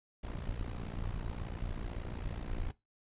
brown noise with amplitude modulation, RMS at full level -35 dBFS, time 0.23-2.72 s, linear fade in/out 10 ms, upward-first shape sine, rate 58.3 Hz, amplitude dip 85%, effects noise-tail reverb RT60 0.2 s tail -19 dB re dry + resampled to 8000 Hz

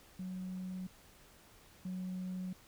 sine tone pair in turn, 185 / 184.3 Hz, F#3 / F#3, 0 / -7 cents, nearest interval unison, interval 7 cents, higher first, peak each -38 / -36 dBFS, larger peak second, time 0.19-0.87 / 1.85-2.53 s, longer neither, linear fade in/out 5 ms, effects tanh soft clip ceiling -35 dBFS + pink hiss -61 dBFS RMS until 2.67 s

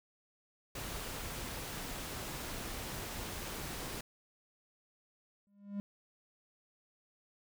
pink noise, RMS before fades -42 dBFS, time 0.75-4.01 s, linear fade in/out 5 ms
triangle tone with exponential growth, 201.7 Hz, G3, 50 cents sharp, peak -31 dBFS, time 5.47-5.8 s, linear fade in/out 0 ms, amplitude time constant 71 ms
effects none

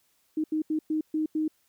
sine tone bursts at uneven times, 311.1 Hz, D#4, in tune, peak -24 dBFS, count 6, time 0.37-0.44 / 0.52-0.62 / 0.7-0.79 / 0.9-1.01 / 1.14-1.26 / 1.35-1.48 s, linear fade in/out 5 ms, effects white hiss -69 dBFS RMS until 1.68 s

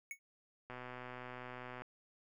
square tone with exponential decay, 2217 Hz, C#7, in tune, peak -39 dBFS, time 0.11-0.19 s, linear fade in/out 1 ms, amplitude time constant 16 ms
click train, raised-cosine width 0.5 ms, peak -32 dBFS, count 141, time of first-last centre 0.7-1.82 s, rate 125 Hz
effects none

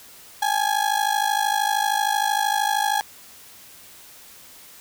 35% pulse ring-modulated tone, 830.6 Hz, G#5, in tune, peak -15 dBFS, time 0.42-3.01 s, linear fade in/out 0 ms, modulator 26.5 Hz, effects white hiss -46 dBFS RMS until 4.8 s

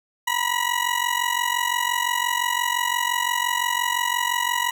20% pulse ring-modulated tone, 969 Hz, B5, 33 cents flat, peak -13 dBFS, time 0.27-4.71 s, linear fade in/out 5 ms, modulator 22.9 Hz, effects none

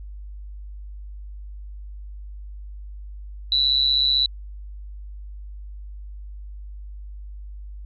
sine tone with amplitude modulation, 3951 Hz, B7, in tune, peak -13 dBFS, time 3.52-4.26 s, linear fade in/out 2 ms, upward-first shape sine, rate 136 Hz, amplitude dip 80%, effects added 50 Hz sine -34 dBFS peak until 7.85 s

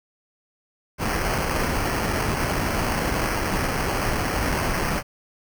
pink noise with sample-and-hold, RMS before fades -24 dBFS, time 0.98-5.03 s, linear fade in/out 50 ms, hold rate 3675 Hz, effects none

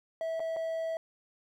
triangle tone with dropouts, 652 Hz, E5, 19 cents flat, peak -29 dBFS, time 0.21-0.97 s, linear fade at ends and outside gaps 1 ms, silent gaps 0.396-0.402 / 0.563-0.567 s, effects 11-bit

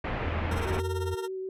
pink low-pass noise, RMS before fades -32 dBFS, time 0.04-0.8 s, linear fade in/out 5 ms, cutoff 2500 Hz, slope 24 dB/octave
sine tone with pitch glide, 82.41 to 87.31 Hz, E2 to F2, 0 to 0 cents, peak -30 dBFS, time 0.25-1.15 s, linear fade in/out 10 ms, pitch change +100 cents, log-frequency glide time 0.5-0.77 s
20% pulse tone with tremolo, 460 Hz, A#4, 23 cents flat, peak -27 dBFS, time 0.51-1.28 s, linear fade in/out 5 ms, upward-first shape triangle, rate 18 Hz, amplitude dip 90%
sine tone with vibrato, 377.8 Hz, F#4, 36 cents sharp, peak -32 dBFS, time 0.65-1.49 s, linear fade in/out 2 ms, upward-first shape sine, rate 7.7 Hz, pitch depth 9 cents each way
effects resampled to 32000 Hz

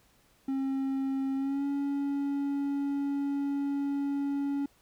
triangle tone with pitch glide, 269.2 to 281.1 Hz, C4 to C#4, +49 to +24 cents, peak -26 dBFS, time 0.48-4.66 s, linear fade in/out 5 ms, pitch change +75 cents, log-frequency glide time 1.36-1.65 s, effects pink hiss -65 dBFS RMS until 4.81 s

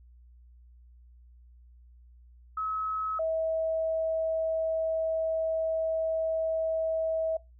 sine tone pair in turn, 1285 / 645.1 Hz, E6 / E5, -45 / -38 cents, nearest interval octave, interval 1193 cents, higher first, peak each -29 / -26 dBFS, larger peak second, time 2.57-3.19 / 3.19-7.37 s, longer second, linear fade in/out 5 ms, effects noise-tail reverb RT60 0.2 s tail -20 dB re dry + added 60 Hz sine -52 dBFS peak until 7.59 s

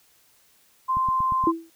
sine tone, 1043 Hz, C6, 6 cents flat, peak -20 dBFS, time 0.88-1.52 s, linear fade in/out 20 ms
click train, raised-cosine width 5 ms, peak -23 dBFS, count 5, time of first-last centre 0.97-1.439 s, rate 8.52 Hz
sine tone with exponential decay, 329.6 Hz, E4, in tune, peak -15 dBFS, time 1.47-1.7 s, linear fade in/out 2 ms, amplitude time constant 49 ms
effects white hiss -60 dBFS RMS until 1.75 s

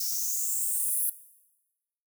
violet noise with high-pass filter sweep, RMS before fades -29 dBFS, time 0-1.1 s, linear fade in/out 5 ms, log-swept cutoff 5300 to 11000 Hz, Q 5.5, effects noise-tail reverb RT60 1.0 s tail -17 dB re dry

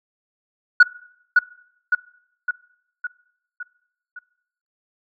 sine tone with echo, 1463 Hz, F#6, 20 cents flat, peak -3 dBFS, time 0.8-0.83 s, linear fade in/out 5 ms, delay 560 ms, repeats 6, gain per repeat -5 dB, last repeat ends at 4.19 s, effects noise-tail reverb RT60 0.8 s tail -23 dB re dry + tanh soft clip ceiling -4 dBFS

